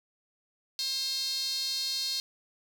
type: tone with high-pass filter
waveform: sawtooth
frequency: 532 Hz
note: C5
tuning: 29 cents sharp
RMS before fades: -32 dBFS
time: 0.79-2.2 s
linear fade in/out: 0 ms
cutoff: 4300 Hz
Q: 7
effects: 9-bit